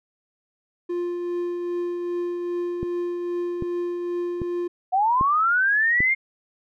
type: tone with tremolo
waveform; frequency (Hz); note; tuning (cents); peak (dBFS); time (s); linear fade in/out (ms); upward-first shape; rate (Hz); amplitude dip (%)
triangle; 350.3; F4; +5; -21; 0.89-4.68; 10; triangle; 2.5; 35
type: click train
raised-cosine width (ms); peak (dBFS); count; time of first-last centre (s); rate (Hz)
3; -15; 5; 2.83-6.005; 1.26
type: linear sweep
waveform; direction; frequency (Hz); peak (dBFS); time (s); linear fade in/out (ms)
sine; up; 721 to 2147; -17; 4.92-6.15; 20
effects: none